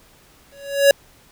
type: tone with exponential growth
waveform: square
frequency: 560 Hz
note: C#5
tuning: 18 cents sharp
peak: -7 dBFS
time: 0.52-0.91 s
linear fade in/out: 2 ms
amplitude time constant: 83 ms
effects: pink hiss -52 dBFS RMS until 1.31 s